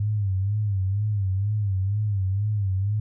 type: tone with vibrato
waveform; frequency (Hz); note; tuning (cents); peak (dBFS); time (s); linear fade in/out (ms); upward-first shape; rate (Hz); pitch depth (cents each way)
sine; 100.3; G2; +40; -21; 0-3; 5; sine; 2.1; 110
effects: none

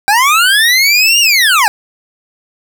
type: linear two-way sweep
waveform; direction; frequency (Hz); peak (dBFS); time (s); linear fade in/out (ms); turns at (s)
25% pulse; up then down; 775 to 2875 to 775; -3; 0.08-1.68; 0; 1.2
effects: none

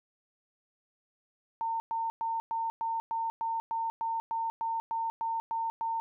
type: tone bursts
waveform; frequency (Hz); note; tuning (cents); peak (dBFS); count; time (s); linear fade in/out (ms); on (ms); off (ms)
sine; 909; A#5; -44; -29; 15; 1.61-6; 0; 190; 110
effects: none

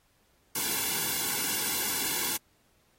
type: noise with comb filter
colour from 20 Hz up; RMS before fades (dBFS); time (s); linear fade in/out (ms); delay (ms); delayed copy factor
white; -30; 0.55-2.37; 5; 1.6; -1
effects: pink hiss -68 dBFS RMS until 2.98 s + AAC 48 kbps

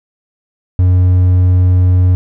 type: tone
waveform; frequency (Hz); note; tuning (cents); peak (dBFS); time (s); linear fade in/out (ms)
triangle; 90.9; F#2; -30; -4; 0.79-2.15; 0
effects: none

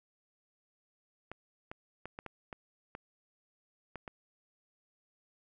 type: clicks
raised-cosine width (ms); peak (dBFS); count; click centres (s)
0.5; -27; 9; 1.316 / 1.715 / 2.056 / 2.189 / 2.263 / 2.528 / 2.951 / 3.957 / 4.078
effects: none

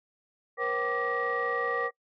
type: tone cluster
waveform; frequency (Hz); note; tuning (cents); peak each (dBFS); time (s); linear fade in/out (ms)
sine; 476.5 / 537 / 766 / 1174 / 1903; A#4 / C5 / G5 / D6 / A#6; +38 / +45 / -40 / -1 / +35; -31 / -35 / -37 / -31 / -32; 0.57-1.91; 50
effects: noise-tail reverb RT60 0.1 s tail -24 dB re dry + tanh soft clip ceiling -19 dBFS

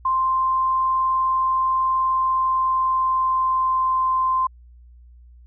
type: tone with pitch glide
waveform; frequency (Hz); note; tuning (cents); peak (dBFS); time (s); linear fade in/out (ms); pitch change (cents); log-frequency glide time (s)
sine; 1046.5 to 1040.5; C6 to C6; 0 to -10; -17; 0.05-4.47; 5; -10; 2.04-4.05
effects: added 60 Hz sine -44 dBFS peak until 5.46 s

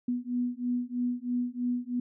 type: beating tone pair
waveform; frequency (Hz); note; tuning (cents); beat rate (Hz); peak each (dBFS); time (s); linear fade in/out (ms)
sine; 243.9 / 247; B3 / B3; -21 / 0; 3.1; -31; 0.08-2; 5
effects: none

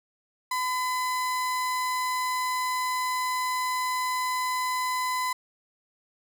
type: tone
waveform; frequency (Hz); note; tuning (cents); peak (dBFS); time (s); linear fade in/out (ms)
35% pulse; 1010; B5; +39; -24; 0.51-5.33; 5
effects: none

